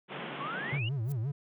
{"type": "band-pass noise", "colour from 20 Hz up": "pink", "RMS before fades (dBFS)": -40, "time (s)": [0.08, 0.8], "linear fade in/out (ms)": 50, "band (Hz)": [140, 3400], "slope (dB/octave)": 96}
{"type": "exponential sweep", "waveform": "sine", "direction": "up", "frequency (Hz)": [1065, 2960], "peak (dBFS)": -35, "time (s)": [0.4, 0.89], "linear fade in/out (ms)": 5}
{"type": "tone with vibrato", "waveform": "triangle", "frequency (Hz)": 125.2, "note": "B2", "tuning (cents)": 24, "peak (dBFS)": -28, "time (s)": [0.72, 1.32], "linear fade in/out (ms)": 10, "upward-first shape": "sine", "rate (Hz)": 5.7, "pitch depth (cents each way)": 250}
{"type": "noise with exponential growth", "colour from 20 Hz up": "violet", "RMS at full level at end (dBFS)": -43, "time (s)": [1.03, 1.12], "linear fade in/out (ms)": 1, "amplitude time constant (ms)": 18}
{"effects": []}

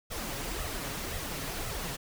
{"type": "noise with flanger", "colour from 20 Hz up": "pink", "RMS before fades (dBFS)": -36, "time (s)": [0.1, 1.97], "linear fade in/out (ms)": 20, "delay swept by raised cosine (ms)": [1.5, 7.4], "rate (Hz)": 1.9, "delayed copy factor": 0.65, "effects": []}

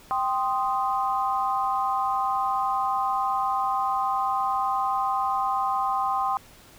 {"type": "chord", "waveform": "sine", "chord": "C minor", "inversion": "second", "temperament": "equal with one note detuned", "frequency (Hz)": [784, 1043.5, 1244.5], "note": ["G5", "C6", "Eb6"], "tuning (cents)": [0, -5, 0], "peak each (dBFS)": [-26, -26, -29], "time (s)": [0.11, 6.37], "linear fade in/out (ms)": 0, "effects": ["pink hiss -51 dBFS RMS until 6.78 s"]}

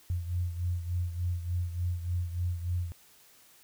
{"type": "beating tone pair", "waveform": "sine", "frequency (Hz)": [87.31, 90.71], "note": ["F2", "F#2"], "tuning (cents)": [0, -34], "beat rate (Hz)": 3.4, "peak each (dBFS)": [-30, -36], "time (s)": [0.1, 2.92], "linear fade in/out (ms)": 0, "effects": ["white hiss -59 dBFS RMS until 3.63 s"]}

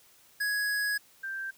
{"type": "tone pair in turn", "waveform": ["square", "sine"], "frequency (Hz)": [1668, 1574.4], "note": ["G#6", "G6"], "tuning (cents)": [7, 7], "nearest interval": "minor second", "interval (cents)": 100, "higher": "first", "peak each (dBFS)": [-28, -33], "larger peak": "first", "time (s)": [[0.4, 0.98], [1.23, 1.51]], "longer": "first", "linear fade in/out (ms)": 10, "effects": ["white hiss -60 dBFS RMS until 1.57 s"]}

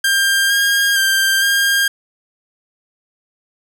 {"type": "tone with pitch steps", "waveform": "sawtooth", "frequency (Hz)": [1595, 1619, 1580, 1609], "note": ["G6", "G#6", "G6", "G6"], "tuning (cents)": [30, -45, 13, 45], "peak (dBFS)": -9, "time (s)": [0.04, 1.88], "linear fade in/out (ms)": 5, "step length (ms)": 460, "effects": []}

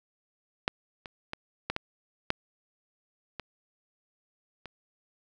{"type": "clicks", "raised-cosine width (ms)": 0.3, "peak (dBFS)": [-9, -24, -18, -13, -14, -9, -20, -25], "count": 8, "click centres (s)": [0.679, 1.058, 1.334, 1.7, 1.764, 2.304, 3.397, 4.657], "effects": []}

